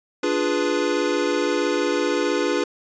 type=chord; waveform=square; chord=D diminished seventh; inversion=none; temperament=equal; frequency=293.7 / 349.2 / 415.3 / 493.9 Hz; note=D4 / F4 / Ab4 / Cb5; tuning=0 / 0 / 0 / 0 cents; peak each=-26 dBFS; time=0.23-2.64 s; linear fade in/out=5 ms; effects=resampled to 16000 Hz